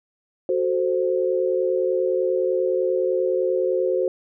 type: chord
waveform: sine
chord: F# diminished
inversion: none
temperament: equal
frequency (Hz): 370 / 440 / 523.3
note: F#4 / A4 / C5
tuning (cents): 0 / 0 / 0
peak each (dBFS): -22 / -27 / -22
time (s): 0.49-4.08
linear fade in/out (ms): 2
effects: none